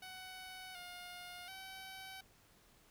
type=tone with pitch steps; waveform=10% pulse; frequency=747 / 712 / 764 Hz; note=F#5 / F5 / G5; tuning=+16 / +33 / -45 cents; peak=-40 dBFS; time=0.02-2.21 s; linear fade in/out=5 ms; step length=730 ms; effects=pink hiss -67 dBFS RMS until 2.9 s